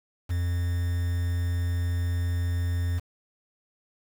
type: tone with quantisation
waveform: triangle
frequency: 87.31 Hz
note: F2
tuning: in tune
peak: -22 dBFS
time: 0.29-3 s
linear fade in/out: 20 ms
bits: 7
effects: none